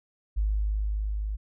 sine tone with level ramp, 51.91 Hz, G#1, in tune, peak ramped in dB -22 to -28 dBFS, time 0.36-1.37 s, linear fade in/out 20 ms, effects none

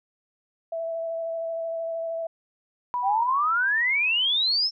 sine tone with vibrato, 660 Hz, E5, 2 cents sharp, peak -27 dBFS, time 0.72-2.27 s, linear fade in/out 5 ms, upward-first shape square, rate 13 Hz, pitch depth 10 cents each way
sine tone with exponential decay, 981 Hz, B5, 12 cents flat, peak -23 dBFS, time 2.94-4.69 s, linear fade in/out 0 ms, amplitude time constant 380 ms
sine exponential sweep, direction up, 740 to 5430 Hz, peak -20 dBFS, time 3.02-4.71 s, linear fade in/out 50 ms
effects none

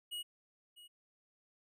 square tone with echo, 2900 Hz, F#7, 35 cents flat, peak -40 dBFS, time 0.11-0.23 s, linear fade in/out 20 ms, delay 650 ms, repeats 1, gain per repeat -15 dB, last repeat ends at 0.88 s, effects none

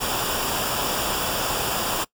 pink noise with comb filter, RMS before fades -25 dBFS, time 0-2.05 s, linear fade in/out 20 ms, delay 0.48 ms, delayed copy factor -0.65, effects noise-tail reverb RT60 0.1 s tail -21 dB re dry

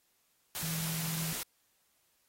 sine tone in noise, 162.3 Hz, E3, 27 cents flat, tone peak -36 dBFS, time 0.63-1.33 s, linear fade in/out 0 ms, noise white, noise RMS -38 dBFS, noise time 0.55-1.43 s, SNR -1 dB, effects white hiss -73 dBFS RMS until 2.28 s + AAC 48 kbps

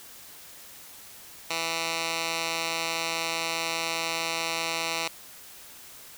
10% pulse tone with band-pass filter, 164.81 Hz, E3, in tune, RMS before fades -30 dBFS, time 1.5-5.08 s, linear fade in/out 5 ms, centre 3800 Hz, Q 0.77, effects white hiss -47 dBFS RMS until 6.17 s

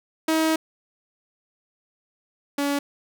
sawtooth tone pair in turn, 318.7 / 283.9 Hz, D#4 / C#4, +42 / +41 cents, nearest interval major second, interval 201 cents, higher first, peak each -15 / -18 dBFS, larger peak first, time 0.28-0.56 / 2.58-2.79 s, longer first, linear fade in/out 5 ms, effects none

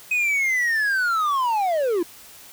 triangle linear sweep, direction down, 2530 to 321.6 Hz, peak -17 dBFS, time 0.11-2.03 s, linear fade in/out 5 ms, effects white hiss -45 dBFS RMS until 2.52 s

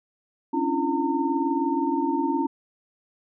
sine tone cluster, 271.5 / 290.7 / 337.5 / 911 Hz, C#4 / D4 / E4 / A#5, -36 / -18 / +41 / -40 cents, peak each -27 dBFS, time 0.53-2.47 s, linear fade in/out 10 ms, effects none

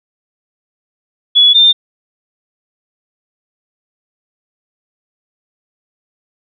sine tone pair in turn, 3395 / 3604 Hz, G#7 / A7, +37 / +41 cents, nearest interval minor second, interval 104 cents, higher second, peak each -4 dBFS, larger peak neither, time 1.35-1.54 / 1.54-1.73 s, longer neither, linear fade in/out 20 ms, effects none

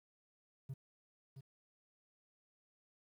triangle tone with echo, 134.1 Hz, C3, 43 cents sharp, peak -38 dBFS, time 0.69-0.74 s, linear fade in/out 10 ms, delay 670 ms, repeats 1, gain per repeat -9 dB, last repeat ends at 1.41 s, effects tanh soft clip ceiling -35 dBFS + 12-bit

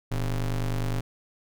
square ring-modulated tone, 69.8 Hz, C#2, 13 cents sharp, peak -23 dBFS, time 0.11-1.01 s, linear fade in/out 10 ms, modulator 44.9 Hz, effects none

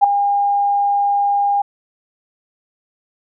sine tone with ADSR envelope, 808 Hz, G#5, 48 cents flat, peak -3 dBFS, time 0.01-1.62 s, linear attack 30 ms, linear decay 6 ms, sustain -10 dB, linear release 6 ms, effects none

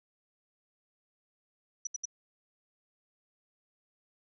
sine tone bursts, 5900 Hz, F#8, 6 cents flat, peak -32 dBFS, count 3, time 1.85-2.055 s, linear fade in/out 5 ms, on 21 ms, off 71 ms, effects none

